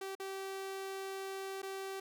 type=tone with dropouts; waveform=sawtooth; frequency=386.8 Hz; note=G4; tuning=23 cents flat; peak=-36 dBFS; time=0.01-2 s; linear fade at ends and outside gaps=5 ms; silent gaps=0.152-0.198 / 1.619-1.629 s; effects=none